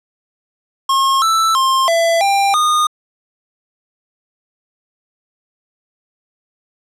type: tone with pitch steps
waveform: square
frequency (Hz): 1078 / 1322 / 1060 / 669 / 794 / 1227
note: C#6 / E6 / C6 / E5 / G5 / D#6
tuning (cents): -49 / +5 / +22 / +25 / +22 / -25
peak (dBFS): -12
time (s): 0.89-2.87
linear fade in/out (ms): 5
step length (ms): 330
effects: low-pass 10000 Hz 12 dB/octave